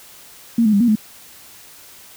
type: tone with pitch steps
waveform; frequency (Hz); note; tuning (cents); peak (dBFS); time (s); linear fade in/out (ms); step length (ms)
sine; 231.4 / 214.1 / 200.2 / 239.7 / 214.6; A#3 / A3 / G3 / A#3 / A3; -13 / -47 / +37 / +48 / -43; -11; 0.58-0.955; 5; 75
effects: white hiss -43 dBFS RMS until 2.16 s